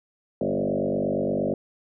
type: tone with frequency modulation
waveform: sine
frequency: 391.9 Hz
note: G4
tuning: in tune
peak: -22 dBFS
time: 0.41-1.54 s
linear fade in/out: 2 ms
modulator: 48.6 Hz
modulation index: 4.7
effects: none